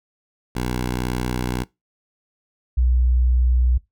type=tone pair in turn; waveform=10% pulse / sine; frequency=61.74 / 61.74 Hz; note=B1 / B1; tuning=0 / 0 cents; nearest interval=unison; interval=0 cents; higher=neither; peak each=-14 dBFS; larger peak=neither; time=0.55-1.64 / 2.77-3.78 s; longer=first; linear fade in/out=10 ms; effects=noise-tail reverb RT60 0.2 s tail -22 dB re dry